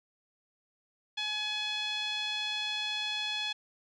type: tone with low-pass filter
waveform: 5% pulse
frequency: 846 Hz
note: G#5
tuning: 32 cents sharp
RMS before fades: -34 dBFS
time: 1.17-3.53 s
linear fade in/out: 10 ms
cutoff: 3400 Hz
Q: 3.4
effects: none